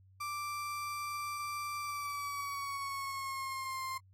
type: tone with pitch glide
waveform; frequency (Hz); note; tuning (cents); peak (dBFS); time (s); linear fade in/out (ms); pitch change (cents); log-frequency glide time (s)
35% pulse; 1174.7 to 1052.6; D6 to C6; 0 to +10; -35; 0.2-3.98; 10; -190; 1.8-3.81
effects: added 95 Hz sine -59 dBFS peak until 4.13 s + AAC 48 kbps